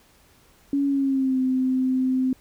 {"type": "tone with pitch glide", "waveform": "sine", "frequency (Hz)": [280.5, 258.7], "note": ["C#4", "C4"], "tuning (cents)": [21, -19], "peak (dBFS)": -19, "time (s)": [0.73, 2.33], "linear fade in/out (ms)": 2, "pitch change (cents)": -140, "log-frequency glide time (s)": [0.86, 1.39], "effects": ["pink hiss -57 dBFS RMS until 2.4 s"]}